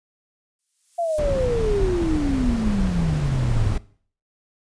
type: noise with exponential growth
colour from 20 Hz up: violet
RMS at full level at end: -33 dBFS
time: 0.59-1.19 s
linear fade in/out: 1 ms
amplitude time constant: 130 ms
type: exponential sweep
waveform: sine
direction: down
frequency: 698.5 to 100.3 Hz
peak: -20 dBFS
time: 0.98-3.74 s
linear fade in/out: 10 ms
type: noise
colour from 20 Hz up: brown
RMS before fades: -24 dBFS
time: 1.18-3.78 s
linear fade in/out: 5 ms
effects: noise-tail reverb RT60 0.5 s tail -20 dB re dry + resampled to 22050 Hz